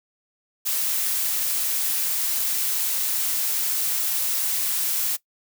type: noise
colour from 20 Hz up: blue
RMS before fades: -24 dBFS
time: 0.65-5.17 s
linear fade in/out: 20 ms
effects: noise-tail reverb RT60 0.1 s tail -19 dB re dry